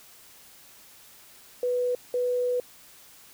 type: tone bursts at uneven times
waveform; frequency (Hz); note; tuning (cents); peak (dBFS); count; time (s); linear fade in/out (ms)
sine; 493.9; B4; 0; -23; 2; 1.63-1.95 / 2.14-2.6; 2
effects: white hiss -52 dBFS RMS until 3.33 s